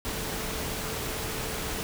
sine tone in noise, 440.9 Hz, A4, 4 cents sharp, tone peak -41 dBFS, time 0.05-1.83 s, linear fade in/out 0 ms, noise pink, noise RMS -33 dBFS, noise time 0.05-1.83 s, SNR -11 dB, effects none

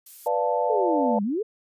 violet noise, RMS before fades -42 dBFS, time 0.06-0.28 s, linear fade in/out 5 ms
sine chord, B half-diminished seventh, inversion none, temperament equal, 493.9 / 587.3 / 698.5 / 880 Hz, B4 / D5 / F5 / A5, 0 / 0 / 0 / 0 cents, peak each -26 / -26 / -28 / -26 dBFS, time 0.26-1.19 s, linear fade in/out 5 ms
sine exponential two-way sweep, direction down then up, 466.2 to 196.5 to 466.2 Hz, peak -23 dBFS, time 0.69-1.43 s, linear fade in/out 10 ms, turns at 1.23 s
effects resampled to 32000 Hz

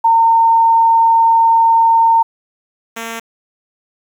sine / 5% pulse tone pair in turn, 912 / 228 Hz, A#5 / A#3, -38 / -38 cents, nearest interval 2 octaves, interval 2400 cents, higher first, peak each -7 / -12 dBFS, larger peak first, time 0.04-2.23 / 2.96-3.2 s, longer first, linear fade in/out 10 ms, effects 8-bit

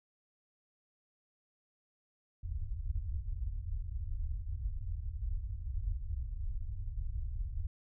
pink low-pass noise, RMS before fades -37 dBFS, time 2.43-7.67 s, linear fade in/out 5 ms, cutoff 100 Hz, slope 48 dB/octave, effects none

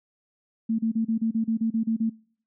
sine tone bursts, 225 Hz, A3, 39 cents sharp, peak -21 dBFS, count 11, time 0.69-2.098 s, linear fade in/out 10 ms, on 98 ms, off 33 ms, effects noise-tail reverb RT60 0.6 s tail -26 dB re dry

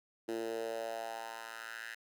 10% pulse tone with high-pass filter sweep, 113.6 Hz, A#2, 44 cents flat, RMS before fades -41 dBFS, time 0.28-1.95 s, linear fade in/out 10 ms, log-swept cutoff 330 to 1800 Hz, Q 3.4, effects none

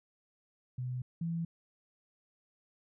sine tone pair in turn, 125.8 / 167.1 Hz, B2 / E3, +32 / +24 cents, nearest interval perfect fourth, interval 492 cents, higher second, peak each -34 / -32 dBFS, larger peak second, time 0.78-1.02 / 1.21-1.45 s, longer neither, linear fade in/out 5 ms, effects none

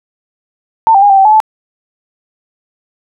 sine tone with pitch steps, 896 / 786 / 817 / 782 / 774 / 856 / 869 Hz, A5 / G5 / G#5 / G5 / G5 / A5 / A5, +31 / +4 / -29 / -4 / -22 / -48 / -22 cents, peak -3 dBFS, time 0.87-1.402 s, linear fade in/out 0 ms, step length 76 ms, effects none

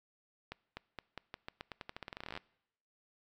accelerating click train, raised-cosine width 0.3 ms, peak -26 dBFS, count 25, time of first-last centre 0.52-2.375 s, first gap 250 ms, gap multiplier 0.87, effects noise-tail reverb RT60 0.8 s tail -23 dB re dry

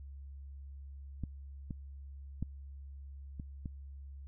clicks, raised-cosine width 5 ms, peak -25 / -26 / -23 / -30 / -28 dBFS, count 5, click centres 1.237 / 1.708 / 2.426 / 3.398 / 3.658 s, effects added 69 Hz sine -45 dBFS peak until 4.27 s

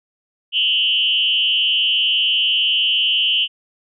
sine tone with frequency modulation, 2982 Hz, F#7, 13 cents sharp, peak -14 dBFS, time 0.52-3.48 s, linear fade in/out 50 ms, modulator 205 Hz, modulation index 1, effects none

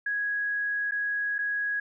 sine tone with dropouts, 1661.2 Hz, G#6, in tune, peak -26 dBFS, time 0.06-1.8 s, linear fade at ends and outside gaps 5 ms, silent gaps 0.911-0.919 / 1.383-1.388 s, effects none

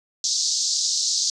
white band-pass noise, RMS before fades -23 dBFS, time 0.24-1.3 s, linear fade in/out 2 ms, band 4100 to 6800 Hz, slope 48 dB/octave, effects resampled to 22050 Hz

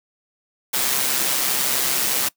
white noise with amplitude modulation, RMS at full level -19 dBFS, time 0.73-2.29 s, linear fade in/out 10 ms, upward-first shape sine, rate 132 Hz, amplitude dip 45%, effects noise-tail reverb RT60 0.1 s tail -22 dB re dry + high-pass 150 Hz 12 dB/octave

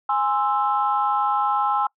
sine chord, Ab augmented, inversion none, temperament equal with one note detuned, 827.3 / 1046.5 / 1318.5 Hz, Ab5 / C6 / E6, -7 / 0 / 0 cents, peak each -21 / -24 / -23 dBFS, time 0.09-1.87 s, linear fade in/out 5 ms, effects noise-tail reverb RT60 0.1 s tail -25 dB re dry + tanh soft clip ceiling -9 dBFS

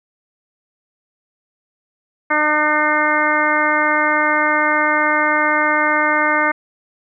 harmonic tone, 302.6 Hz, D#4, 48 cents flat, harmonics 1 / 2 / 3 / 4 / 5 / 6 / 7, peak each -24 / -22 / -21 / -20 / -20 / -22 / -20 dBFS, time 2.3-6.52 s, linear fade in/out 10 ms, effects none

